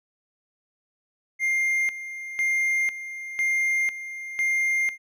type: tone with tremolo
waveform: triangle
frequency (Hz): 2110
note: C7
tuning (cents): +14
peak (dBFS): -19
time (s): 1.39-4.98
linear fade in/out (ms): 50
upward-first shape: square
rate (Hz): 1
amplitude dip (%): 75
effects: none